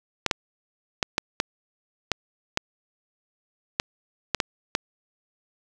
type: clicks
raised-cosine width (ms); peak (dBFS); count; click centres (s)
0.2; -4; 11; 0.263 / 0.312 / 1.028 / 1.181 / 1.401 / 2.117 / 2.574 / 3.799 / 4.347 / 4.402 / 4.751
effects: none